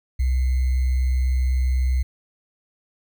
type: tone with sample-and-hold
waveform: sine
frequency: 63.9 Hz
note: C2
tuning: 40 cents flat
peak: -17 dBFS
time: 0.19-2.03 s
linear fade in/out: 10 ms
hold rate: 2100 Hz
effects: none